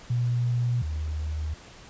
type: tone pair in turn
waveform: sine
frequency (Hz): 121 / 76.91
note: B2 / D#2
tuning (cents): -35 / -20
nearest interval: minor sixth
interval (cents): 785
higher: first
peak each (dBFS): -22 / -27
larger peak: first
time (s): 0.1-0.82 / 0.82-1.54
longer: neither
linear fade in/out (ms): 5
effects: pink hiss -48 dBFS RMS until 1.89 s + resampled to 16000 Hz